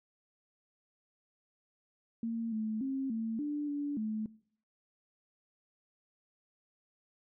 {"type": "tone with pitch steps", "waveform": "sine", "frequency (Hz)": [228.8, 217.7, 268.3, 224.8, 294.1, 288.6, 216.6], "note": ["A#3", "A3", "C4", "A3", "D4", "D4", "A3"], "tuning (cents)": [-32, -18, 44, 37, 3, -30, -27], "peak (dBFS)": -32, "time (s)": [2.23, 4.26], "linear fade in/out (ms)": 2, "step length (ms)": 290, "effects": ["noise-tail reverb RT60 0.6 s tail -22 dB re dry"]}